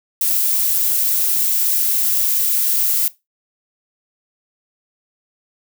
violet noise, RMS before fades -17 dBFS, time 0.21-3.08 s, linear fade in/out 2 ms, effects noise-tail reverb RT60 0.2 s tail -18 dB re dry

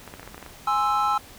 clicks, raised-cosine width 0.5 ms, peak -24 dBFS, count 9, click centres 0.077 / 0.139 / 0.196 / 0.23 / 0.276 / 0.345 / 0.379 / 0.427 / 0.463 s
triangle chord, Ab augmented, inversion none, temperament equal, 830.6 / 1046.5 / 1318.5 Hz, Ab5 / C6 / E6, 0 / 0 / 0 cents, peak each -22 / -26 / -21 dBFS, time 0.67-1.18 s, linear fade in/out 5 ms
effects pink hiss -46 dBFS RMS until 1.38 s

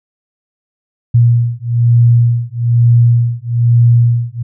sine beating tone pair, 118.1 / 119.2 Hz, A#2 / A#2, +23 / +39 cents, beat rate 1.1 Hz, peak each -10 dBFS, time 1.14-4.43 s, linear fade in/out 10 ms, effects none

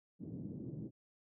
pink band-pass noise, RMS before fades -45 dBFS, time 0.19-0.91 s, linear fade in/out 50 ms, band 120 to 320 Hz, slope 24 dB/octave, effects none

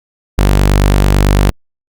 sawtooth tone, 49 Hz, G1, in tune, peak -3 dBFS, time 0.38-1.5 s, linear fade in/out 0 ms, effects Opus 48 kbps

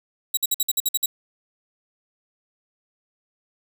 10% pulse tone bursts, 3859 Hz, B7, 41 cents flat, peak -11 dBFS, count 9, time 0.34-1.06 s, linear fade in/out 5 ms, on 32 ms, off 54 ms, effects none

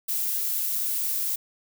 violet noise, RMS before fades -27 dBFS, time 0.08-1.36 s, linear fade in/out 10 ms, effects none

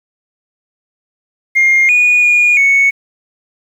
sine tone with pitch steps, 2123 / 2457 / 2438 / 2216 Hz, C7 / D#7 / D#7 / C#7, +25 / -22 / -36 / -1 cents, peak -5 dBFS, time 1.55-2.91 s, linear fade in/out 20 ms, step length 340 ms, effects tanh soft clip ceiling -4 dBFS + 7-bit

